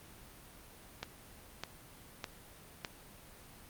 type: click train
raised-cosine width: 0.2 ms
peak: -20 dBFS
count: 4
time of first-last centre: 1.03-2.848 s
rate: 1.65 Hz
effects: pink hiss -55 dBFS RMS until 3.69 s + Opus 32 kbps